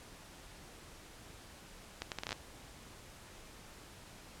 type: accelerating click train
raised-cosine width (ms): 0.2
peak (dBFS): -20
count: 9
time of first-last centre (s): 2.02-2.328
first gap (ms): 98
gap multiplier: 0.7
effects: pink hiss -54 dBFS RMS until 4.4 s + low-pass 11000 Hz 12 dB/octave